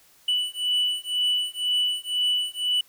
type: beating tone pair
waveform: triangle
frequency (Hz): 2966 / 2968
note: F#7 / F#7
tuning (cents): +4 / +5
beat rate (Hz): 2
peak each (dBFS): -24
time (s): 0.28-2.81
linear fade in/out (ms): 5
effects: white hiss -57 dBFS RMS until 2.88 s